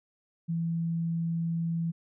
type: tone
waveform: sine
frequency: 166.5 Hz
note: E3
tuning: 18 cents sharp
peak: -27 dBFS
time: 0.48-1.92 s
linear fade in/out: 20 ms
effects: none